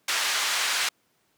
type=band-pass noise; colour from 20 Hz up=pink; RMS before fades=-26 dBFS; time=0.08-0.89 s; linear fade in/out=5 ms; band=1400 to 7400 Hz; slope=12 dB/octave; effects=pink hiss -68 dBFS RMS until 1.37 s + high-pass 150 Hz 12 dB/octave